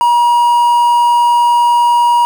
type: tone with quantisation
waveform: triangle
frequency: 955 Hz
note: A#5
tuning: 42 cents sharp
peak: -5 dBFS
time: 0.01-2.25 s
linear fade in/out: 0 ms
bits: 5
effects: none